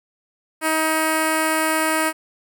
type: tone with notch filter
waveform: 5% pulse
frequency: 316.5 Hz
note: D#4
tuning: 30 cents sharp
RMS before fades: -20 dBFS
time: 0.61-2.13 s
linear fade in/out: 50 ms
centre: 3600 Hz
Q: 0.88
effects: none